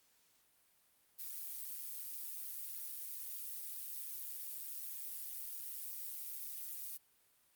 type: noise with amplitude modulation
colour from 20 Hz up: violet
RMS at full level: -42 dBFS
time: 1.18-6.98 s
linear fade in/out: 20 ms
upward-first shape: sine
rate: 136 Hz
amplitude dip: 60%
effects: white hiss -72 dBFS RMS until 7.55 s + Opus 48 kbps